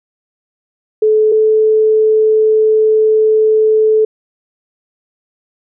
sine tone pair in turn, 431.8 / 434.8 Hz, A4 / A4, -33 / -21 cents, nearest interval unison, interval 12 cents, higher second, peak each -7 dBFS, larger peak neither, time 1.02-1.32 / 1.32-4.05 s, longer second, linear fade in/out 5 ms, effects none

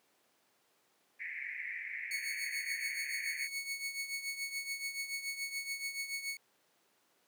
white band-pass noise, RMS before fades -42 dBFS, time 1.19-3.48 s, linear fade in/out 20 ms, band 1800 to 2300 Hz, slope 96 dB/octave
sawtooth tone with tremolo, 2213 Hz, C#7, 3 cents flat, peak -31 dBFS, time 2.11-6.37 s, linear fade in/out 2 ms, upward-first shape triangle, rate 7 Hz, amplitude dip 75%
effects pink hiss -72 dBFS RMS until 7.27 s + high-pass 300 Hz 12 dB/octave

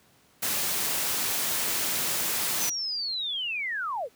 white noise, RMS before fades -28 dBFS, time 0.42-2.7 s, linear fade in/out 10 ms
sine linear sweep, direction down, 6272 to 410 Hz, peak -28 dBFS, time 2.58-4.09 s, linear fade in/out 50 ms
effects pink hiss -61 dBFS RMS until 4.15 s + high-pass 100 Hz 12 dB/octave

